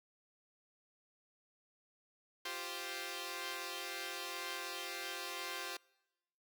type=chord; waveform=5% pulse; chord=F suspended second; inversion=none; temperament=equal; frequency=349.2 / 392 / 523.3 Hz; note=F4 / G4 / C5; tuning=0 / 0 / 0 cents; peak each=-34 dBFS; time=2.45-5.77 s; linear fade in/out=5 ms; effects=noise-tail reverb RT60 1.0 s tail -25 dB re dry